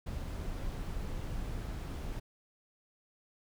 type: noise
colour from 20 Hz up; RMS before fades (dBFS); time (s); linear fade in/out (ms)
brown; -38; 0.06-2.2; 10
effects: none